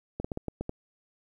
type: clicks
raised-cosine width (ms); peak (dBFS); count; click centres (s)
2; -19; 7; 0.2 / 0.245 / 0.318 / 0.374 / 0.483 / 0.61 / 0.694
effects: 10-bit